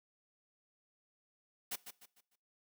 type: noise with echo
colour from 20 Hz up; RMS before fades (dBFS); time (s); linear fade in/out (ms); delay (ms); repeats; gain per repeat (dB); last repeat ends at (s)
white; -39; 1.71-1.76; 10; 150; 4; -9; 2.36
effects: noise-tail reverb RT60 0.5 s tail -21 dB re dry + high-pass 200 Hz 12 dB/octave